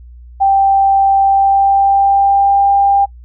sine tone with pitch glide, 784 to 796.3 Hz, G5 to G5, 0 to +27 cents, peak -7 dBFS, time 0.4-3.06 s, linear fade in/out 20 ms, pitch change +27 cents, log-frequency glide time 1.22-2.66 s, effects noise-tail reverb RT60 0.1 s tail -26 dB re dry + added 60 Hz sine -33 dBFS peak until 3.24 s

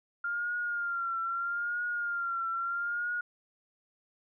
sine tone with vibrato, 1396.9 Hz, F6, in tune, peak -30 dBFS, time 0.24-3.21 s, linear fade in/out 5 ms, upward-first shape triangle, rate 0.78 Hz, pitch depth 61 cents each way, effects none

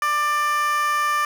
15% pulse tone with high-pass filter, 593 Hz, D5, 17 cents sharp, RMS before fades -21 dBFS, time 0.02-1.25 s, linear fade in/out 2 ms, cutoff 1300 Hz, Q 5, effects none

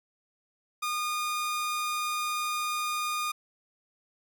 sawtooth tone, 1221 Hz, D#6, 33 cents flat, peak -25 dBFS, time 0.82-3.32 s, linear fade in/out 10 ms, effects none

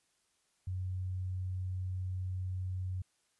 sine tone, 92.5 Hz, F#2, in tune, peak -34 dBFS, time 0.67-3.02 s, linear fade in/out 5 ms, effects white hiss -75 dBFS RMS until 3.39 s + resampled to 24000 Hz

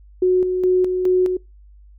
sine tone with tremolo, 367 Hz, F#4, 14 cents flat, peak -12 dBFS, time 0.22-1.37 s, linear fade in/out 5 ms, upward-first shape square, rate 2.4 Hz, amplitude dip 45%, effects noise-tail reverb RT60 0.2 s tail -22 dB re dry + added 50 Hz sine -43 dBFS peak until 1.98 s

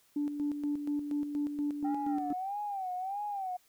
sine tone with tremolo, 291.6 Hz, D4, 12 cents flat, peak -28 dBFS, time 0.16-2.33 s, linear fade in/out 5 ms, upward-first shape square, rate 4.2 Hz, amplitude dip 55%
sine tone with vibrato, 777 Hz, G5, 16 cents flat, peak -33 dBFS, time 1.84-3.57 s, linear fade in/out 10 ms, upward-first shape sine, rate 1.6 Hz, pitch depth 120 cents each way
effects tanh soft clip ceiling -24 dBFS + white hiss -67 dBFS RMS until 3.68 s

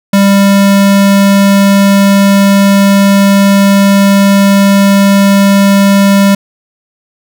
square tone, 198.2 Hz, G3, 19 cents sharp, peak -4 dBFS, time 0.13-6.35 s, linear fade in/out 5 ms, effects none

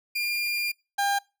30% pulse tone pair in turn, 2403 / 801.9 Hz, D7 / G5, +39 / +39 cents, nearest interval octave + perfect fifth, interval 1900 cents, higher first, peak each -23 / -20 dBFS, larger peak second, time 0.15-0.72 / 0.98-1.19 s, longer first, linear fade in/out 10 ms, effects noise-tail reverb RT60 0.3 s tail -26 dB re dry

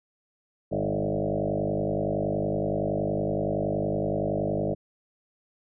sine tone with frequency modulation, 377 Hz, F#4, 32 cents sharp, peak -24 dBFS, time 0.71-4.75 s, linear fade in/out 20 ms, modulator 50.7 Hz, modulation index 5.5, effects none

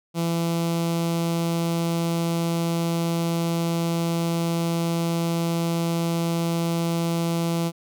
sawtooth tone with notch filter, 167.8 Hz, E3, 31 cents sharp, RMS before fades -24 dBFS, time 0.14-7.72 s, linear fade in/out 50 ms, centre 1700 Hz, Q 1.5, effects none

